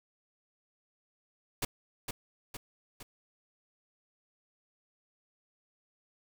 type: noise with echo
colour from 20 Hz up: pink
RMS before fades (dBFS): -32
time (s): 1.62-1.65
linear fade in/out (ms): 5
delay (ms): 460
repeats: 3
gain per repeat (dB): -5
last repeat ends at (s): 3.03
effects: none